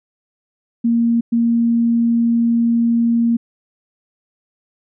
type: tone bursts at uneven times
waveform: sine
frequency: 233.1 Hz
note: A#3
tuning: in tune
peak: -12 dBFS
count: 2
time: 0.84-1.21 / 1.32-3.37 s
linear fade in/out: 10 ms
effects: none